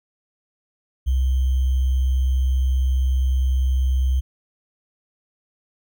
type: tone with sample-and-hold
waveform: sine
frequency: 64.9 Hz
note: C2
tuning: 13 cents flat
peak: -16 dBFS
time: 1.06-4.21 s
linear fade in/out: 20 ms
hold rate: 3150 Hz
effects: none